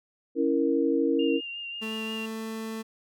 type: chord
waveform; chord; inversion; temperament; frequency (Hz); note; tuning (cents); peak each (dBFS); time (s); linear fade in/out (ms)
sine; A# diminished; first; equal; 277.2 / 329.6 / 466.2; C#4 / E4 / A#4; 0 / 0 / 0; -26; 0.35-1.41; 50
type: tone with vibrato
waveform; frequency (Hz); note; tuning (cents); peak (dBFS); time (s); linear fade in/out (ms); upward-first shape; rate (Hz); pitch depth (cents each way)
sine; 2794; F7; 0; -34; 1.19-2.26; 5; sine; 5.6; 23
type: tone with pitch glide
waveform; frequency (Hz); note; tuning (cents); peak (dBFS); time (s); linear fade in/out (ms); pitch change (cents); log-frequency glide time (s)
30% pulse; 220 to 222; A3 to A3; 0 to +16; -30; 1.81-2.83; 20; +16; 1.94-2.41
effects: none